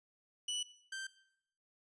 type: tone pair in turn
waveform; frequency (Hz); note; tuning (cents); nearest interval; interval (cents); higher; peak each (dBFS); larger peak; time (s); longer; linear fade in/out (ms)
sawtooth; 2960 / 1564.3; F#7 / G6; 0 / -4; major seventh; 1104; first; -32 / -37; first; 0.48-0.63 / 0.92-1.07; neither; 5
effects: noise-tail reverb RT60 0.7 s tail -17 dB re dry + resampled to 22050 Hz